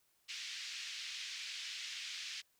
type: band-pass noise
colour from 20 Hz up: pink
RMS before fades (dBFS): -45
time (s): 0.28-2.42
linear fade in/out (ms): 20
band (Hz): 2200 to 5800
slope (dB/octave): 24
effects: white hiss -75 dBFS RMS until 2.59 s